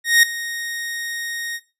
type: tone with ADSR envelope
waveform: sawtooth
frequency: 1864.7 Hz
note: A#6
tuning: in tune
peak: -5 dBFS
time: 0.04-1.6 s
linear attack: 190 ms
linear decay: 4 ms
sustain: -17 dB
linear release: 48 ms
effects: noise-tail reverb RT60 0.3 s tail -18 dB re dry + resampled to 32000 Hz